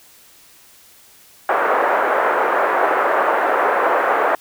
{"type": "band-pass noise", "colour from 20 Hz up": "pink", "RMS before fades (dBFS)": -17, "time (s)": [1.49, 4.35], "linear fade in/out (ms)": 2, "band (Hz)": [460, 1600], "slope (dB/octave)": 24, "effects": ["white hiss -48 dBFS RMS until 4.4 s"]}